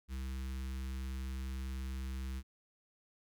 square tone with notch filter, 65.41 Hz, C2, in tune, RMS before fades -40 dBFS, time 0.08-2.43 s, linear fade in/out 50 ms, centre 620 Hz, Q 0.51, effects none

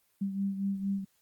sine beating tone pair, 196 / 200.3 Hz, G3 / G3, 0 / +38 cents, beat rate 4.3 Hz, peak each -30 / -37 dBFS, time 0.21-1.05 s, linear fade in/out 10 ms, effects white hiss -71 dBFS RMS until 1.21 s + Opus 24 kbps

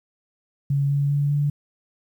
sine tone with pitch steps, 140.3 / 141.85 / 143.41 / 145 Hz, C#3 / C#3 / D3 / D3, +21 / +40 / -41 / -22 cents, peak -18 dBFS, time 0.7-1.5 s, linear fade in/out 5 ms, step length 200 ms, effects 9-bit

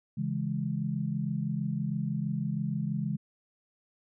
sine chord, C# minor, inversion none, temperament equal, 138.59 / 164.81 / 207.7 Hz, C#3 / E3 / G#3, 0 / 0 / 0 cents, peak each -33 dBFS, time 0.17-3.17 s, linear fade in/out 10 ms, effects none

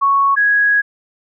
sine tone pair in turn, 1108.7 / 1661.2 Hz, C#6 / G#6, 0 / 0 cents, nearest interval perfect fifth, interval 700 cents, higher second, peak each -10 dBFS, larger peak neither, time 0.01-0.36 / 0.36-0.82 s, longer second, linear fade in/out 20 ms, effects none

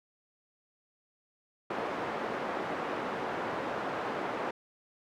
pink band-pass noise, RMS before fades -35 dBFS, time 1.7-4.51 s, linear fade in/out 5 ms, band 340 to 1400 Hz, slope 12 dB/octave, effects none

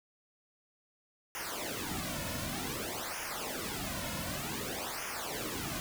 pink noise with flanger, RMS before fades -38 dBFS, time 1.35-5.8 s, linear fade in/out 0 ms, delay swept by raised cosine 0.24 to 2.54 ms, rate 0.54 Hz, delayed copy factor -0.85, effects none

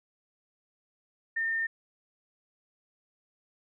sine tone, 1814 Hz, A#6, 48 cents flat, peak -27 dBFS, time 1.36-1.67 s, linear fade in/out 10 ms, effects none

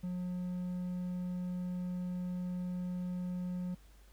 triangle tone, 180 Hz, F#3, 47 cents flat, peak -33 dBFS, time 0.03-3.75 s, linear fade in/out 10 ms, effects added 50 Hz sine -57 dBFS peak until 4.12 s + pink hiss -66 dBFS RMS until 4.12 s

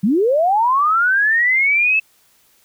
sine linear sweep, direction up, 174.61 to 2637 Hz, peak -12 dBFS, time 0.03-2 s, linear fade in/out 10 ms, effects white hiss -56 dBFS RMS until 2.64 s

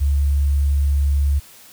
sine tone with sample-and-hold, 70.8 Hz, C#2, 37 cents sharp, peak -14 dBFS, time 0-1.4 s, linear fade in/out 20 ms, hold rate 8820 Hz, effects white hiss -45 dBFS RMS until 1.72 s

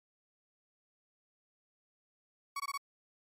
35% pulse tone bursts, 1121 Hz, C#6, 19 cents sharp, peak -33 dBFS, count 4, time 2.56-2.776 s, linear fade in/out 5 ms, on 39 ms, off 20 ms, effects MP3 64 kbps

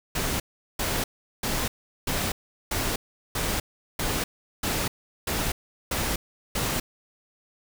pink noise bursts, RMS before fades -27 dBFS, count 11, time 0.15-6.8 s, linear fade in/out 5 ms, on 250 ms, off 390 ms, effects none

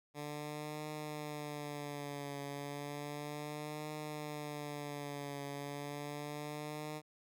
10% pulse tone with vibrato, 146.83 Hz, D3, in tune, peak -33 dBFS, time 0.14-7.02 s, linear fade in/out 50 ms, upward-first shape triangle, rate 0.33 Hz, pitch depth 65 cents each way, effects none

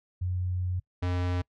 sine / square tone pair in turn, 90.7 / 89.45 Hz, F#2 / F2, -34 / +42 cents, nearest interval unison, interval 24 cents, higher first, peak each -27 dBFS, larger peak neither, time 0.21-0.8 / 1.02-1.42 s, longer first, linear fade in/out 10 ms, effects noise-tail reverb RT60 0.1 s tail -24 dB re dry + low-pass 4000 Hz 12 dB/octave

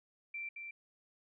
sine tone with echo, 2349 Hz, D7, in tune, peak -39 dBFS, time 0.34-0.49 s, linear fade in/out 5 ms, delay 220 ms, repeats 1, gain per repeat -4 dB, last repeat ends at 0.71 s, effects none

